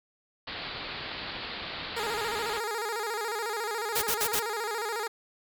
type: low-pass noise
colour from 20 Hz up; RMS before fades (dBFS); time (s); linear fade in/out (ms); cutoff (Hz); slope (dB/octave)
white; -38; 0.47-2.59; 5; 4600; 96
type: tone with vibrato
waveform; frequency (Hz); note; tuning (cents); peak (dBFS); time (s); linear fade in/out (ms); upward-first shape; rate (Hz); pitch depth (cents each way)
15% pulse; 440; A4; 0; -24; 1.96-5.08; 10; square; 14; 94
type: noise bursts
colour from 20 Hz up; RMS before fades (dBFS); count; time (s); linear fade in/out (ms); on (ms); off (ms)
white; -28; 4; 3.95-4.4; 10; 72; 54
effects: none